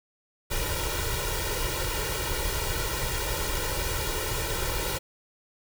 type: noise with comb filter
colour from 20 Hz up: pink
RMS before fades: -29 dBFS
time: 0.5-4.99 s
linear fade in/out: 20 ms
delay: 2.1 ms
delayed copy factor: +0.95
effects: none